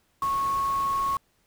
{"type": "tone in noise", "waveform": "sine", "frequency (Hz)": 1100, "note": "C#6", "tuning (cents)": -14, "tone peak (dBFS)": -23, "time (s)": [0.22, 1.17], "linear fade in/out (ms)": 2, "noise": "pink", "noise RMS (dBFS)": -41, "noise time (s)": [0.22, 1.17], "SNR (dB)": 15, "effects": ["pink hiss -68 dBFS RMS until 1.46 s"]}